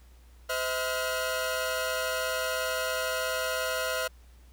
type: tone cluster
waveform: sawtooth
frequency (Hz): 513 / 644 / 1425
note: C5 / E5 / F6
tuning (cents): -34 / -41 / +34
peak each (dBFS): -29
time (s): 0.49-4.08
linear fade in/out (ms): 10
effects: added 60 Hz sine -51 dBFS peak until 4.52 s + pink hiss -63 dBFS RMS until 4.52 s